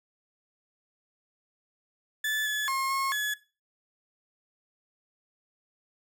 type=tone with pitch steps; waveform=35% pulse; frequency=1740 / 1713 / 1073 / 1084 / 1701 Hz; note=A6 / A6 / C6 / C#6 / G#6; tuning=-20 / -47 / +43 / -39 / +41 cents; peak=-25 dBFS; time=2.24-3.34 s; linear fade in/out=5 ms; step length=220 ms; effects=noise-tail reverb RT60 0.3 s tail -18 dB re dry